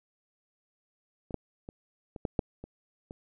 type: clicks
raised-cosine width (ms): 2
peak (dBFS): -28 / -17 / -28 / -27 / -16 / -12 / -28 / -28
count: 8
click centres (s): 1.308 / 1.343 / 1.689 / 2.162 / 2.252 / 2.392 / 2.64 / 3.109
effects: none